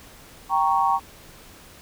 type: chord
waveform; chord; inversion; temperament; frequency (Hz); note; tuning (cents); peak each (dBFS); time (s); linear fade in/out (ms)
sine; G diminished; none; equal; 784 / 932.3 / 1108.7; G5 / Bb5 / Db6; 0 / 0 / 0; -22; 0.49-1; 50
effects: pink hiss -47 dBFS RMS until 1.81 s